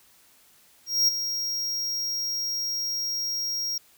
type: tone with ADSR envelope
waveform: square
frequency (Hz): 5600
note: F8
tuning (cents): +4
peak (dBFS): -17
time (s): 0.86-3.78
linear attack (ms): 220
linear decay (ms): 13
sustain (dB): -10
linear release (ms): 4
effects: white hiss -58 dBFS RMS until 3.97 s